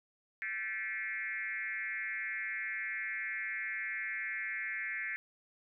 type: tone with frequency modulation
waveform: sine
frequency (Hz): 1946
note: B6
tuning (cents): -26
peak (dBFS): -35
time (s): 0.42-5.16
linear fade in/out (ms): 0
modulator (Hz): 197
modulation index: 1.7
effects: none